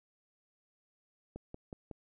click train, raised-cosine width 2 ms, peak -30 dBFS, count 4, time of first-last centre 1.36-1.912 s, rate 5.43 Hz, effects none

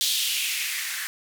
violet noise with band-pass filter sweep, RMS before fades -27 dBFS, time 0.01-1.07 s, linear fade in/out 0 ms, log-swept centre 3700 to 1600 Hz, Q 3.1, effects none

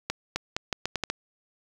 accelerating click train, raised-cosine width 0.2 ms, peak -10 dBFS, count 8, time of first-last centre 0.1-1.1 s, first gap 260 ms, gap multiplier 0.79, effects 8-bit

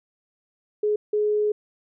sine tone bursts at uneven times, 420.7 Hz, G#4, 22 cents sharp, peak -19 dBFS, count 2, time 0.83-0.96 / 1.13-1.52 s, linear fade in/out 5 ms, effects none

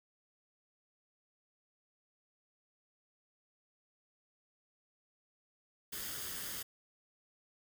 white noise with comb filter, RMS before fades -42 dBFS, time 5.92-6.63 s, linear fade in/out 10 ms, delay 0.61 ms, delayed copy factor +0.5, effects none

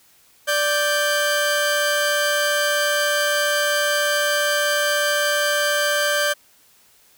sawtooth tone pair together, 587.3 / 1567.9 Hz, D5 / G6, 0 / 0 cents, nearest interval octave + perfect fourth, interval 1700 cents, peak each -17 dBFS, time 0.47-6.34 s, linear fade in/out 20 ms, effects white hiss -55 dBFS RMS until 7.17 s

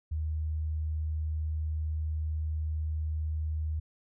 sine tone, 77.78 Hz, D#2, in tune, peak -29 dBFS, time 0.11-3.8 s, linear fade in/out 10 ms, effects none

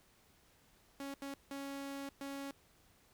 sawtooth tone bursts at uneven times, 277.2 Hz, C#4, in tune, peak -38 dBFS, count 4, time 1-1.14 / 1.22-1.34 / 1.51-2.09 / 2.21-2.51 s, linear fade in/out 2 ms, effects pink hiss -68 dBFS RMS until 3.13 s

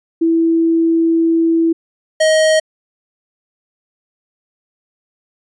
sine / square tone pair in turn, 329.6 / 629.2 Hz, E4 / D#5, 0 / +19 cents, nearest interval major seventh, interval 1119 cents, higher second, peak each -10 dBFS, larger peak neither, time 0.21-1.73 / 2.2-2.6 s, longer first, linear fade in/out 10 ms, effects resampled to 22050 Hz

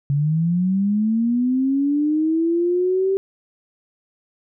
sine linear sweep, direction up, 138.59 to 390.8 Hz, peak -16 dBFS, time 0.1-3.17 s, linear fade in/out 0 ms, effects none

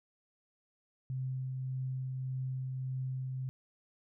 sine tone with tremolo, 130.3 Hz, C3, 7 cents flat, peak -33 dBFS, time 1.1-3.49 s, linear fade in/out 0 ms, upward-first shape triangle, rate 1.7 Hz, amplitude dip 25%, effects none

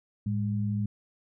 sine tone pair together, 108.17 / 204 Hz, A2 / G#3, -29 / -31 cents, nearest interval major seventh, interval 1098 cents, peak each -28 / -30 dBFS, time 0.26-0.86 s, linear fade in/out 5 ms, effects none

